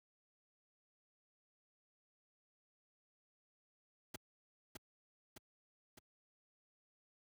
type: noise with echo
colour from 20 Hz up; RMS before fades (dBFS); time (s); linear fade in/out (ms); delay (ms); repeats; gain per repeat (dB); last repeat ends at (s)
pink; -45; 4.14-4.16; 5; 610; 3; -4; 5.99
effects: high-pass 80 Hz 12 dB/octave